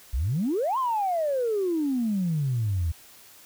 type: exponential two-way sweep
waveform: sine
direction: up then down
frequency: 53.7 to 1083 to 77.6 Hz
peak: -22 dBFS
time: 0.13-2.92 s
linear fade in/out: 10 ms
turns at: 0.78 s
effects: tanh soft clip ceiling -18 dBFS + white hiss -51 dBFS RMS until 3.45 s